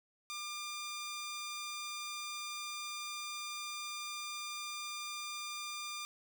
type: tone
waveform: 10% pulse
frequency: 1198 Hz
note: D6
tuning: 34 cents sharp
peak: -32 dBFS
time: 0.3-6.05 s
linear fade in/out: 0 ms
effects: none